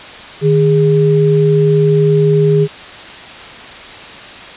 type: tone pair together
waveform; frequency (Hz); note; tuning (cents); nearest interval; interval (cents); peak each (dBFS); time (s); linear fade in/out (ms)
sine; 153.85 / 410; D#3 / G#4; -19 / -22; octave + perfect fourth; 1697; -10; 0.41-2.68; 50
effects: white hiss -31 dBFS RMS until 4.56 s + resampled to 8000 Hz